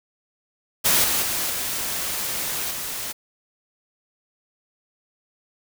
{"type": "noise with level steps", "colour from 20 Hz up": "white", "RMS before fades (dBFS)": [-18, -22, -25, -27, -30], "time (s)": [0.84, 3.13], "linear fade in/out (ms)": 20, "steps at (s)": [1.04, 1.22, 1.5, 2.71], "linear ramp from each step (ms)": 2, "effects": []}